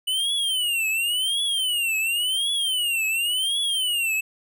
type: tone with vibrato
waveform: square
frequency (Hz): 2960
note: F#7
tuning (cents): 0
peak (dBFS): -22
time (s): 0.07-4.21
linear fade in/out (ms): 10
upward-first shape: triangle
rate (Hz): 0.92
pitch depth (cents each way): 250
effects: none